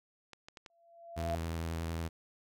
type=clicks; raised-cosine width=0.2 ms; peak=-31 dBFS; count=6; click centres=0.333 / 0.485 / 0.572 / 0.662 / 1.207 / 1.299 s
type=tone with exponential growth; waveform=sine; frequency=678 Hz; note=E5; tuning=49 cents sharp; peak=-31 dBFS; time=0.7-1.35 s; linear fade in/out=1 ms; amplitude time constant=140 ms
type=tone with vibrato; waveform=sawtooth; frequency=82.41 Hz; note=E2; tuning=in tune; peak=-31 dBFS; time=1.16-2.09 s; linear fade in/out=20 ms; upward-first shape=square; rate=11 Hz; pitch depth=18 cents each way
effects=none